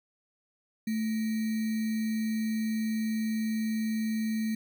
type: tone with sample-and-hold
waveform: sine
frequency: 220 Hz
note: A3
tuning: in tune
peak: -27 dBFS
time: 0.87-4.55 s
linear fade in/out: 5 ms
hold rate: 2100 Hz
effects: none